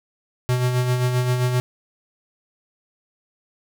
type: tone with tremolo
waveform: square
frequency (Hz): 125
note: B2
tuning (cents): +21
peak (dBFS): -17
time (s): 0.49-1.6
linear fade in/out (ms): 0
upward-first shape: sine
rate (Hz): 7.6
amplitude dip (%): 45
effects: none